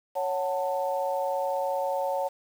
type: chord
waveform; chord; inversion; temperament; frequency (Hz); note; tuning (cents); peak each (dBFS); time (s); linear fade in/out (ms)
sine; F# minor; second; equal with one note detuned; 554.4 / 740 / 890.2; C#5 / F#5 / A5; 0 / 0 / +20; -28 / -32 / -31; 0.15-2.29; 20
effects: 8-bit